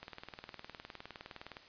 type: click train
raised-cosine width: 0.3 ms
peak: -29 dBFS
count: 31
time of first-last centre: 0.03-1.568 s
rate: 19.5 Hz
effects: white hiss -57 dBFS RMS until 1.68 s + resampled to 11025 Hz